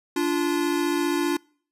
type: tone pair together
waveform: square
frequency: 291.3 / 346.4 Hz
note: D4 / F4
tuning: -14 / -14 cents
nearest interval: minor third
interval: 300 cents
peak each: -25 dBFS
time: 0.16-1.37 s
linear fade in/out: 5 ms
effects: noise-tail reverb RT60 0.5 s tail -26 dB re dry + resampled to 32000 Hz